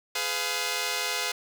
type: chord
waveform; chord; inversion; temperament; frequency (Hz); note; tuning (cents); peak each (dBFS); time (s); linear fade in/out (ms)
5% pulse; F diminished; first; just; 419.1 / 502.9 / 698.5; Ab4 / Cb5 / F5; +16 / +31 / 0; -22 / -20 / -21; 0.15-1.32; 5
effects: none